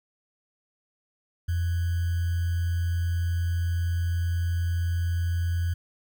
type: tone with sample-and-hold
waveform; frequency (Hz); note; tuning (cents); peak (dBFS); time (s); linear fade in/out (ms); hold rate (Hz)
sine; 85.8; F2; -30; -23; 1.48-5.74; 10; 1575
effects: none